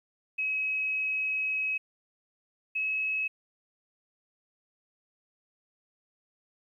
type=tone pair in turn; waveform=sine; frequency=2554 / 2572 Hz; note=D#7 / E7; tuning=+45 / -43 cents; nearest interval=unison; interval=12 cents; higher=second; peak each=-27 dBFS; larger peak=neither; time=0.38-1.78 / 2.75-3.28 s; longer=first; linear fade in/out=10 ms; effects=11-bit